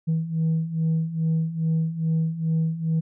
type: beating tone pair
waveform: sine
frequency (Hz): 159.9 / 162.3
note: D#3 / E3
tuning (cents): +48 / -27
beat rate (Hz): 2.4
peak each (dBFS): -25 / -21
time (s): 0.07-3.01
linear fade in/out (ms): 20
effects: tanh soft clip ceiling -17 dBFS